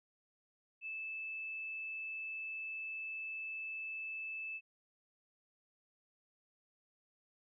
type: tone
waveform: sine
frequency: 2625 Hz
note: E7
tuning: 8 cents flat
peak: -40 dBFS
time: 0.81-4.61 s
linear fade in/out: 50 ms
effects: none